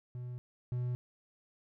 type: tone pair in turn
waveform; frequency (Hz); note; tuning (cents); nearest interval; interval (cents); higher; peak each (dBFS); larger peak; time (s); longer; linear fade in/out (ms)
triangle; 123.47 / 123.47; B2 / B2; 0 / 0; unison; 0; neither; -37 / -30; second; 0.15-0.38 / 0.72-0.95; neither; 0
effects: none